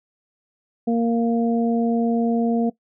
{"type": "harmonic tone", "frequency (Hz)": 232.1, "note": "A#3", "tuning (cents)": -7, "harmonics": [1, 2, 3], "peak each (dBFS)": [-18, -24, -28], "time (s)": [0.87, 2.7], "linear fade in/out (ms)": 10, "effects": ["noise-tail reverb RT60 0.1 s tail -19 dB re dry"]}